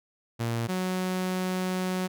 sawtooth tone pair in turn, 116.3 / 184.61 Hz, A#2 / F#3, -4 / -4 cents, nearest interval minor sixth, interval 800 cents, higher second, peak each -23 dBFS, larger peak neither, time 0.39-0.68 / 0.68-2.08 s, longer second, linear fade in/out 20 ms, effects none

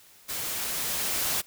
white noise with level ramp, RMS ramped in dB -33 to -27 dBFS, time 0.28-1.42 s, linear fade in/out 20 ms, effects white hiss -55 dBFS RMS until 1.46 s

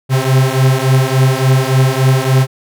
45% pulse beating tone pair, 130 / 133.5 Hz, C3 / C3, -11 / +35 cents, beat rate 3.5 Hz, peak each -12 dBFS, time 0.09-2.47 s, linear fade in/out 50 ms, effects none

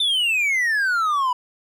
triangle exponential sweep, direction down, 3609 to 974 Hz, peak -16 dBFS, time 0-1.33 s, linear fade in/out 5 ms, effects none

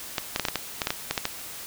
clicks, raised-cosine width 0.2 ms, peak -7 dBFS, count 12, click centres 0.182 / 0.361 / 0.397 / 0.452 / 0.485 / 0.557 / 0.818 / 0.871 / 0.905 / 1.11 / 1.178 / 1.254 s, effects white hiss -39 dBFS RMS until 1.66 s

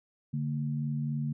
sine tone pair together, 144.89 / 228.6 Hz, D3 / A#3, -23 / -34 cents, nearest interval minor sixth, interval 789 cents, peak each -30 / -35 dBFS, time 0.33-1.33 s, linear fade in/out 10 ms, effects none

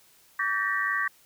sine tone cluster, 1146 / 1570 / 1812 / 1916 Hz, D6 / G6 / A#6 / A#6, -43 / +2 / -50 / +47 cents, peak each -30 dBFS, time 0.39-1.08 s, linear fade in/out 5 ms, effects white hiss -59 dBFS RMS until 1.25 s

